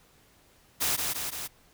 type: noise with echo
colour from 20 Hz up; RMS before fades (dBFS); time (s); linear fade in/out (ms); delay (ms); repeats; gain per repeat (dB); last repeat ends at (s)
white; -27; 0.8-0.97; 20; 170; 3; -3; 1.48
effects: pink hiss -61 dBFS RMS until 1.73 s